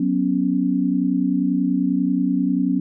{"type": "chord", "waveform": "sine", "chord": "F# suspended fourth", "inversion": "none", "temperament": "equal", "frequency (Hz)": [185, 246.9, 277.2], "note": ["F#3", "B3", "C#4"], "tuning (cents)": [0, 0, 0], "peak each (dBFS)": [-22, -22, -20], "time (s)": [0, 2.8], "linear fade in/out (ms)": 5, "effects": []}